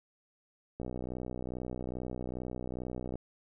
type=click train; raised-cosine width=2 ms; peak=-25 dBFS; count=148; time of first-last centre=0.8-3.156 s; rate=62.4 Hz; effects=none